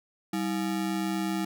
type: ring-modulated tone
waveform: square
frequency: 258.1 Hz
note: C4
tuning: 23 cents flat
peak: -25 dBFS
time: 0.33-1.45 s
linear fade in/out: 5 ms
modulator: 64 Hz
effects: none